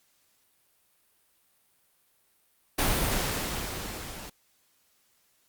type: noise with level ramp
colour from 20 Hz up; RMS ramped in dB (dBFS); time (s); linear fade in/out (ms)
pink; -24 to -42; 2.78-4.3; 10
effects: white hiss -68 dBFS RMS until 5.48 s + Opus 48 kbps